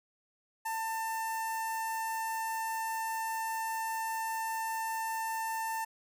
sawtooth tone with notch filter, 895 Hz, A5, 29 cents sharp, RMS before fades -35 dBFS, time 0.65-5.85 s, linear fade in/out 10 ms, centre 3800 Hz, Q 0.78, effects none

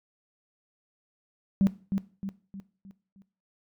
sine tone with echo, 194.5 Hz, G3, 13 cents flat, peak -17 dBFS, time 1.61-1.67 s, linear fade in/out 0 ms, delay 310 ms, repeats 5, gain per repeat -7 dB, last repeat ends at 3.22 s, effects noise-tail reverb RT60 0.4 s tail -18 dB re dry + tanh soft clip ceiling -14 dBFS

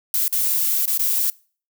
violet noise with dropouts, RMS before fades -20 dBFS, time 0.14-1.3 s, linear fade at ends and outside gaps 1 ms, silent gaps 0.28-0.326 / 0.856-0.877 / 0.976-0.994 s, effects noise-tail reverb RT60 0.4 s tail -23 dB re dry

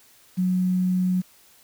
sine tone with quantisation, 183.4 Hz, F#3, 15 cents flat, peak -19 dBFS, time 0.37-1.22 s, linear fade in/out 20 ms, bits 8, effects white hiss -55 dBFS RMS until 1.63 s

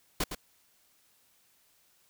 pink noise with echo, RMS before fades -29 dBFS, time 0.2-0.24 s, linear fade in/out 5 ms, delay 110 ms, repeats 1, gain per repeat -8 dB, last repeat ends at 0.35 s, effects white hiss -67 dBFS RMS until 2.09 s

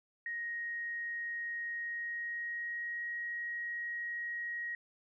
sine tone with pitch glide, 1875 to 1891.3 Hz, A#6 to A#6, +10 to +25 cents, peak -36 dBFS, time 0.26-4.75 s, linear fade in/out 2 ms, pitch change +15 cents, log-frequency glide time 1.73-3.03 s, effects none

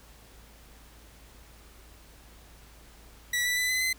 sawtooth tone with pitch steps, 1949 / 1972.8 / 1996.9 / 2021 / 2046 Hz, B6 / B6 / B6 / B6 / C7, -23 / -2 / +19 / +39 / -39 cents, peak -22 dBFS, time 3.33-3.93 s, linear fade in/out 5 ms, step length 120 ms, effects added 55 Hz sine -53 dBFS peak until 3.98 s + pink hiss -55 dBFS RMS until 3.98 s

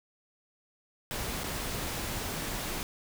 pink noise with dropouts, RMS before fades -35 dBFS, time 1.11-2.83 s, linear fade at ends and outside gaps 0 ms, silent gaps 1.435-1.441 s, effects none

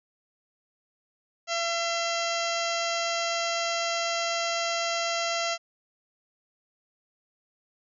harmonic tone with a mistuned harmonic, 677 Hz, E5, 46 cents sharp, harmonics 1 / 2 / 3 / 4 / 5 / 6 / 7 / 8 / 9 / 10, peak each -30 / -33 / -35 / -36 / -37 / -38 / -38 / -39 / -40 / -40 dBFS, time 1.47-5.58 s, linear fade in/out 50 ms, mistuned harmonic 5, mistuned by -90 cents, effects none

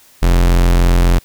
45% pulse tone, 43.65 Hz, F1, in tune, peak -8 dBFS, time 0.22-1.19 s, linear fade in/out 10 ms, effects white hiss -47 dBFS RMS until 1.24 s

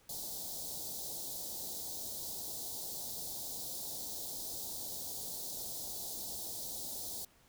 white band-stop noise, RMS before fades -42 dBFS, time 0.09-7.25 s, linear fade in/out 5 ms, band 860 to 3700 Hz, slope 48 dB/octave, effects pink hiss -66 dBFS RMS until 7.48 s

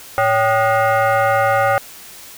sine tone with frequency modulation, 109.5 Hz, A2, 8 cents flat, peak -12 dBFS, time 0.18-1.78 s, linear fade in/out 0 ms, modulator 670 Hz, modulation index 2.1, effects white hiss -38 dBFS RMS until 2.37 s

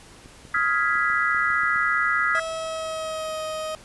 clicks, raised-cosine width 3 ms, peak -33 dBFS, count 9, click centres 0.259 / 0.452 / 0.566 / 0.955 / 1.101 / 1.347 / 1.503 / 1.635 / 1.76 s
sine chord, F half-diminished seventh, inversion third, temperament equal with one note detuned, 1261.9 / 1396.9 / 1661.2 / 1975.5 Hz, Eb6 / F6 / Ab6 / Cb7, +24 / 0 / 0 / 0 cents, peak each -25 dBFS, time 0.54-2.4 s, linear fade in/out 5 ms
30% pulse tone with pitch glide, 649 to 626.9 Hz, E5 to D#5, -27 to +13 cents, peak -25 dBFS, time 2.35-3.75 s, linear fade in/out 0 ms, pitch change -60 cents, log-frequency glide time 2.45-3.43 s
effects pink hiss -48 dBFS RMS until 3.84 s + resampled to 24000 Hz

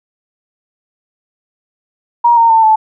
sine tone with pitch steps, 947 / 921.6 / 897 / 872.9 Hz, A#5 / A#5 / A5 / A5, +27 / -20 / +33 / -14 cents, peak -5 dBFS, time 2.24-2.76 s, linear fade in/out 10 ms, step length 130 ms, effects none

